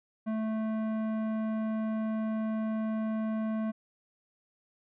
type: tone with tanh clipping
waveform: triangle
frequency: 219.3 Hz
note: A3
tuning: 6 cents flat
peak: -31 dBFS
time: 0.26-3.72 s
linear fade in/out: 20 ms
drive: 18 dB
effects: none